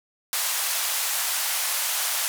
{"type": "band-pass noise", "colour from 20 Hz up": "white", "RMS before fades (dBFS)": -26, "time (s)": [0.33, 2.28], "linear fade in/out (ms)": 0, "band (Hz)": [660, 15000], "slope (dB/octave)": 24, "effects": []}